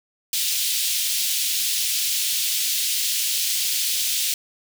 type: high-pass noise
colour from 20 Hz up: pink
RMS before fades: -23 dBFS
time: 0.33-4.34 s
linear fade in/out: 2 ms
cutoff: 3000 Hz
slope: 24 dB/octave
effects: none